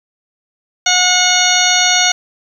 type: harmonic tone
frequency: 727 Hz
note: F#5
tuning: 31 cents flat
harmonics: 1 / 2 / 3 / 4 / 5 / 6 / 8 / 9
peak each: -18 / -18 / -18 / -18 / -18 / -18 / -18 / -18 dBFS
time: 0.86-2.12 s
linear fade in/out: 5 ms
effects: 7-bit